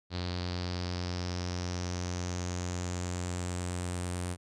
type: tone with low-pass filter sweep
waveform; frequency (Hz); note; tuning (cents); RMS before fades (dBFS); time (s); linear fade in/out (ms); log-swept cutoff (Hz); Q
sawtooth; 89.1; F2; +35; -35; 0.1-4.37; 50; 4300 to 9100; 5.2
effects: none